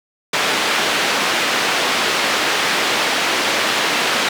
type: band-pass noise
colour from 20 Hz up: white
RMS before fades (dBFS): -18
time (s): 0.33-4.29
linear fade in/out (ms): 5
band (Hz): 250 to 3200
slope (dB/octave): 12
effects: none